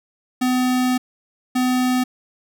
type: tone bursts at uneven times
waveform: square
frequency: 252.7 Hz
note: B3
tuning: 40 cents sharp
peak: -17 dBFS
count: 2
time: 0.41-0.98 / 1.55-2.04 s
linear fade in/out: 10 ms
effects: none